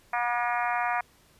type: harmonic tone with a mistuned harmonic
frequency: 240.7 Hz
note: B3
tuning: 44 cents flat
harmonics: 3 / 4 / 5 / 6 / 7 / 8 / 9 / 10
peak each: -29 / -31 / -33 / -35 / -36 / -37 / -38 / -39 dBFS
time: 0.13-1.01 s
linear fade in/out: 5 ms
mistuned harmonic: 8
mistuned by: -28 cents
effects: pink hiss -60 dBFS RMS until 1.39 s + resampled to 32000 Hz